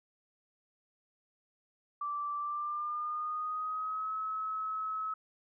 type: tone with pitch glide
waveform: sine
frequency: 1168 to 1288.5 Hz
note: D6 to E6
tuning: -10 to -40 cents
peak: -33 dBFS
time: 2.01-5.14 s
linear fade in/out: 5 ms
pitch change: +170 cents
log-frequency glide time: 2.36-4.13 s
effects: none